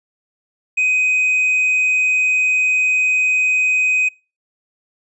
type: tone with tanh clipping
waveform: sine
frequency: 2510 Hz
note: D#7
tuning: 15 cents sharp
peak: -14 dBFS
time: 0.77-4.09 s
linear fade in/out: 10 ms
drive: 2 dB
effects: noise-tail reverb RT60 0.3 s tail -25 dB re dry + resampled to 22050 Hz